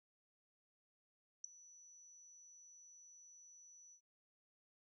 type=tone with ADSR envelope; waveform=sine; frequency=5930 Hz; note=F#8; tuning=3 cents sharp; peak=-37 dBFS; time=1.44-4.01 s; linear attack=5 ms; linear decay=4 ms; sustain=-22 dB; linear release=82 ms; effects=none